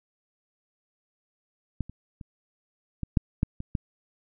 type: clicks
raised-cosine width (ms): 5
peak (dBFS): -16 / -29 / -28 / -18 / -7 / -10 / -22 / -14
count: 8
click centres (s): 1.807 / 1.896 / 2.212 / 3.033 / 3.172 / 3.431 / 3.604 / 3.752
effects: none